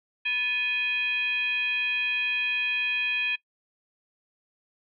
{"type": "tone with frequency modulation", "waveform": "sine", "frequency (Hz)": 2489, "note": "D#7", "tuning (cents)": 0, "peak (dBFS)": -24, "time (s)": [0.25, 3.36], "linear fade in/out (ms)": 10, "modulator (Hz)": 753, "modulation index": 0.71, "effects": ["noise-tail reverb RT60 0.1 s tail -21 dB re dry"]}